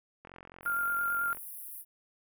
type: click train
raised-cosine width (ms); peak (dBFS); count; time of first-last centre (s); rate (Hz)
0.5; -33; 51; 0.25-1.371; 44.6
type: high-pass noise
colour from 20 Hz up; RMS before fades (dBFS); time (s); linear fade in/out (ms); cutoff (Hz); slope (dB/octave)
pink; -44; 0.62-1.85; 50; 10000; 96
type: tone with vibrato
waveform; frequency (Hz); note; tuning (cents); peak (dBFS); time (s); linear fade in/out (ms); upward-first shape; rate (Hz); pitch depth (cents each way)
sine; 1396.9; F6; 0; -28; 0.66-1.33; 0; sine; 9.1; 18
effects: none